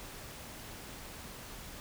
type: silence
effects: pink hiss -47 dBFS RMS until 1.8 s